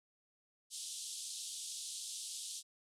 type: band-pass noise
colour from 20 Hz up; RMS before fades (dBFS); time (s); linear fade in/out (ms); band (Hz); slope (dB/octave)
white; -45; 0.7-2.63; 50; 3200 to 10000; 48
effects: none